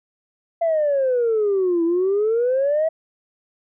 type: exponential two-way sweep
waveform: sine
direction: down then up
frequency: 682 to 329.6 to 653 Hz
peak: -15 dBFS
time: 0.61-2.89 s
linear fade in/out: 10 ms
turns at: 1.84 s
effects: tanh soft clip ceiling -13 dBFS